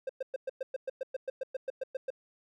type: tone bursts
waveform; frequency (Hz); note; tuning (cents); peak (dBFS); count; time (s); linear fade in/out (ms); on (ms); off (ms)
triangle; 526; C5; +9; -29; 16; 0.07-2.104; 5; 24; 110
effects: none